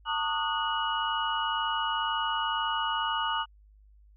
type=tone cluster; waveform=sine; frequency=900 / 1132 / 1234 / 1463 / 2917 Hz; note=A5 / C#6 / D#6 / F#6 / F#7; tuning=+39 / +36 / -15 / -20 / -25 cents; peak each=-31 / -39 / -32 / -35 / -33 dBFS; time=0.05-3.46 s; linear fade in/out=50 ms; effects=added 51 Hz sine -54 dBFS peak until 4.16 s